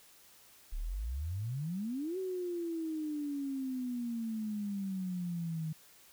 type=exponential two-way sweep; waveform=sine; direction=up then down; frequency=32.7 to 380.6 to 155.9 Hz; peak=-34 dBFS; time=0.72-5.73 s; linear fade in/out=10 ms; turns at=2.18 s; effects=white hiss -60 dBFS RMS until 6.12 s